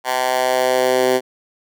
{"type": "tone with high-pass filter sweep", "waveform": "10% pulse", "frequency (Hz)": 128, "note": "C3", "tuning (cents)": -38, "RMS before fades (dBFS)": -17, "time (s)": [0.04, 1.21], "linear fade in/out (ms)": 50, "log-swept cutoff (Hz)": [900, 360], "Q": 1.9, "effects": []}